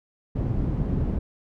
white low-pass noise, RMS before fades -25 dBFS, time 0.35-1.19 s, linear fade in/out 10 ms, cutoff 160 Hz, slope 12 dB/octave, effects none

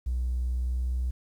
triangle tone with pitch glide, 61.74 to 62.57 Hz, B1 to B1, 0 to +23 cents, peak -22 dBFS, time 0.06-1.11 s, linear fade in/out 10 ms, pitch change +23 cents, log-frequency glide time 0.47-0.94 s, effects tanh soft clip ceiling -23 dBFS + 10-bit

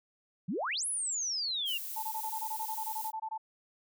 sine exponential two-way sweep, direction up then down, 154.6 to 11000 to 2717 Hz, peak -31 dBFS, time 0.48-1.78 s, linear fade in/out 10 ms, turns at 0.86 s
violet noise, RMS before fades -40 dBFS, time 1.65-3.12 s, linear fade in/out 50 ms
sine tone bursts, 880 Hz, A5, in tune, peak -34 dBFS, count 16, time 1.96-3.379 s, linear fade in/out 10 ms, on 69 ms, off 21 ms
effects none

